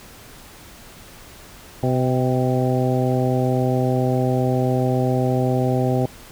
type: harmonic tone with a mistuned harmonic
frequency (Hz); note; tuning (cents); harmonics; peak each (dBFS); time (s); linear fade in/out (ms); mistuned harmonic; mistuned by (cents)
127.4; C3; -46; 1 / 2 / 3 / 4 / 5 / 6; -20 / -23 / -25 / -26 / -27 / -28; 1.83-6.06; 2; 6; +44
effects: pink hiss -43 dBFS RMS until 6.31 s